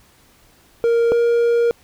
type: tone pair in turn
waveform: triangle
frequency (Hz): 466.2 / 470.5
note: A#4 / A#4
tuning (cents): 0 / +16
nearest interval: unison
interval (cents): 16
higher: second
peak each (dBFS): -11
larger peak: neither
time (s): 0.84-1.12 / 1.12-1.71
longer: second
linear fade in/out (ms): 0
effects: pink hiss -53 dBFS RMS until 1.83 s